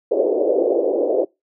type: band-pass noise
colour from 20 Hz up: white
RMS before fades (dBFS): -18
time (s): 0.11-1.25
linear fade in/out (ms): 10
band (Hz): 330 to 580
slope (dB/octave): 48
effects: noise-tail reverb RT60 0.2 s tail -23 dB re dry